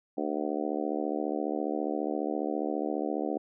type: harmonic tone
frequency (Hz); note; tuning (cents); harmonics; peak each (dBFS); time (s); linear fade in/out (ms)
74.7; D2; +30; 3 / 4 / 5 / 6 / 7 / 8 / 9 / 10; -38 / -33 / -36 / -37 / -37 / -42 / -39 / -39; 0.17-3.38; 10
effects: none